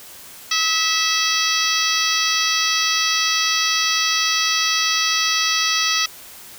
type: harmonic tone with a mistuned harmonic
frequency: 654 Hz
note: E5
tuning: 14 cents flat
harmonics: 2 / 3 / 4 / 5 / 6 / 7 / 8 / 9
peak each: -25 / -25 / -25 / -25 / -25 / -25 / -25 / -25 dBFS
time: 0.51-6.06 s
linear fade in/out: 5 ms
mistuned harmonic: 2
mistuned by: -32 cents
effects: white hiss -40 dBFS RMS until 6.58 s